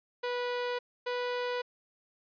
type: tone pair in turn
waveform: sawtooth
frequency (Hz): 490 / 491.8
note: B4 / B4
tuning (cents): -14 / -7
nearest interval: unison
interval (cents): 7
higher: second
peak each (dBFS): -27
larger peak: neither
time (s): 0.23-0.79 / 1.06-1.62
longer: neither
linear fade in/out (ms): 10
effects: resampled to 11025 Hz